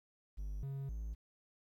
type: tone with pitch steps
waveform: triangle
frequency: 50.3 / 137.1 / 54.6 Hz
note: G1 / C#3 / A1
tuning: +45 / -19 / -13 cents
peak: -37 dBFS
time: 0.37-1.15 s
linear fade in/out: 20 ms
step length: 260 ms
effects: 12-bit